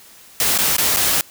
white noise with dropouts, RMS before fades -17 dBFS, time 0.4-1.21 s, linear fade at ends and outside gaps 1 ms, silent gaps 0.578-0.586 / 0.766-0.782 / 0.963-0.969 s, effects white hiss -45 dBFS RMS until 1.3 s

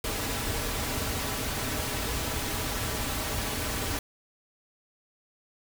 pink noise with comb filter, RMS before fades -31 dBFS, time 0.04-3.99 s, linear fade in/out 2 ms, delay 5.6 ms, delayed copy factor -0.5, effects none

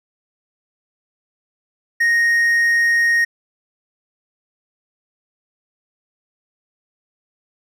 triangle tone, 1864.7 Hz, A#6, in tune, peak -11 dBFS, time 2-3.25 s, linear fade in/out 10 ms, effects none

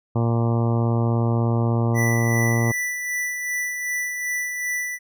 harmonic tone, 116.54 Hz, A#2, in tune, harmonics 1 / 2 / 3 / 4 / 5 / 6 / 7 / 8 / 9 / 10, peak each -19 / -25 / -29 / -31 / -33 / -35 / -36 / -37 / -38 / -39 dBFS, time 0.15-2.72 s, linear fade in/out 10 ms
square tone with tremolo, 1975.5 Hz, B6, in tune, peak -23 dBFS, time 1.94-4.99 s, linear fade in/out 50 ms, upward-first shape sine, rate 2.6 Hz, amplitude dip 40%
effects none

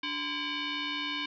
sine tone with frequency modulation, 370 Hz, F#4, in tune, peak -31 dBFS, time 0.03-1.26 s, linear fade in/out 5 ms, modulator 661 Hz, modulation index 5.4, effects none

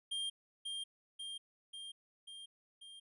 square tone with echo, 3200 Hz, G7, 35 cents sharp, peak -37 dBFS, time 0.11-0.3 s, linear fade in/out 10 ms, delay 540 ms, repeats 5, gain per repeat -3 dB, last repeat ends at 3 s, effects resampled to 24000 Hz

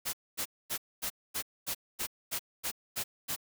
white noise bursts, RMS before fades -34 dBFS, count 11, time 0.05-3.363 s, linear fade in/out 20 ms, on 83 ms, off 240 ms, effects none

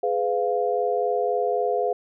sine chord, F diminished, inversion first, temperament just, 419.1 / 502.9 / 698.5 Hz, Ab4 / Cb5 / F5, +16 / +31 / 0 cents, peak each -25 dBFS, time 0.03-1.93 s, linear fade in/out 5 ms, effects none

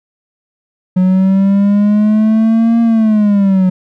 triangle linear two-way sweep, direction up then down, 182.6 to 232.4 to 182.6 Hz, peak -5 dBFS, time 0.96-3.7 s, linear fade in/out 10 ms, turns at 2.81 s, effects none

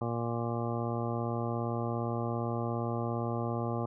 harmonic tone, 117.4 Hz, A#2, 13 cents sharp, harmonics 1 / 2 / 3 / 4 / 5 / 6 / 7 / 9 / 10, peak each -34 / -37 / -39 / -40 / -41 / -42 / -42 / -44 / -44 dBFS, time 0.01-3.86 s, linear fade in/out 5 ms, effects none

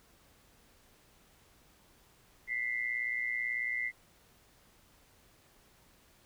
sine tone pair together, 1987.8 / 2106 Hz, B6 / C7, +11 / +11 cents, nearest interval minor second, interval 100 cents, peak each -34 / -35 dBFS, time 2.47-3.92 s, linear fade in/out 50 ms, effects pink hiss -64 dBFS RMS until 6.25 s

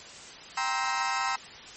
30% pulse chord, C dominant seventh, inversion second, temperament just, 784.9 / 941.9 / 1046.5 / 1308.1 Hz, G5 / Bb5 / C6 / E6, +2 / +18 / 0 / -14 cents, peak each -30 dBFS, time 0.57-1.36 s, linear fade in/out 5 ms, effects white hiss -45 dBFS RMS until 1.76 s + MP3 32 kbps

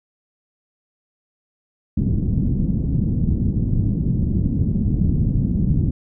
white low-pass noise, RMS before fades -19 dBFS, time 1.97-5.91 s, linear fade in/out 5 ms, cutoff 210 Hz, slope 24 dB/octave, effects none

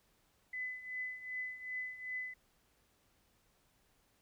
sine tone with tremolo, 2010 Hz, B6, 30 cents sharp, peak -36 dBFS, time 0.53-2.34 s, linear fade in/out 5 ms, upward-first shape triangle, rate 2.6 Hz, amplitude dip 80%, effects pink hiss -73 dBFS RMS until 4.21 s

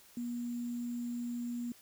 sine tone with sample-and-hold, 240 Hz, B3, 49 cents flat, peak -35 dBFS, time 0.17-1.72 s, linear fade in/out 2 ms, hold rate 7350 Hz, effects white hiss -60 dBFS RMS until 1.81 s

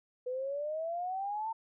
sine exponential sweep, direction up, 493.9 to 910 Hz, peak -33 dBFS, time 0.26-1.53 s, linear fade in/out 10 ms, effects none

